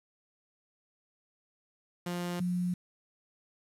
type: tone pair in turn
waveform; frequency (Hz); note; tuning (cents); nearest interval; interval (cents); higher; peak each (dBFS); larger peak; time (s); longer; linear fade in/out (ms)
sawtooth / sine; 175.8 / 178.46; F3 / F3; +12 / +38; unison; 26; second; -29 / -28; second; 2.06-2.4 / 2.4-2.74; neither; 5
effects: resampled to 32000 Hz + 9-bit